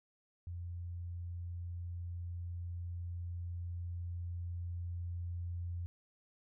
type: tone with level ramp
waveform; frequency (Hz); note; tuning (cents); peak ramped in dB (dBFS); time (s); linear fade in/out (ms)
sine; 87; F2; -6; -40 to -37; 0.47-5.86; 0
effects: none